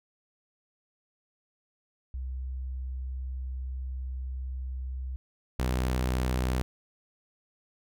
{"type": "tone pair in turn", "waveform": ["sine", "sawtooth"], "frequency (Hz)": [64.4, 63.07], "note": ["C2", "B1"], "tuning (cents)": [-27, 37], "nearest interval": "unison", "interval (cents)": 36, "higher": "first", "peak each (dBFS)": [-32, -22], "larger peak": "second", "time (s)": [[2.14, 5.16], [5.59, 6.62]], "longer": "first", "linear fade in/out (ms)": 0, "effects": []}